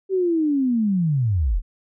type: linear sweep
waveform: sine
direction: down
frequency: 390 to 30.85 Hz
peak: -17 dBFS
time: 0.09-1.62 s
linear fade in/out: 50 ms
effects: none